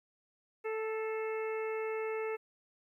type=harmonic tone with a mistuned harmonic; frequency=440 Hz; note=A4; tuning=in tune; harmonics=1 / 2 / 3 / 4 / 5 / 6; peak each=-34 / -45 / -46 / -50 / -46 / -49 dBFS; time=0.64-2.37 s; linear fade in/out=20 ms; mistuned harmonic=5; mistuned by=-27 cents; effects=12-bit